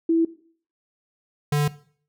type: tone pair in turn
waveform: sine / square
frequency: 329.6 / 146.82 Hz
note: E4 / D3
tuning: 0 / 0 cents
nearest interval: octave + major second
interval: 1400 cents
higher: first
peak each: -16 / -19 dBFS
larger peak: first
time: 0.09-0.25 / 1.52-1.68 s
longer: neither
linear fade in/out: 5 ms
effects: noise-tail reverb RT60 0.5 s tail -18 dB re dry